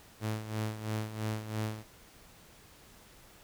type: tone with tremolo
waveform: sawtooth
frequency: 108.6 Hz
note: A2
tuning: 22 cents flat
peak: -27 dBFS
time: 0.2-1.84 s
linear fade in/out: 50 ms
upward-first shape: sine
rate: 3 Hz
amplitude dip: 70%
effects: pink hiss -57 dBFS RMS until 3.43 s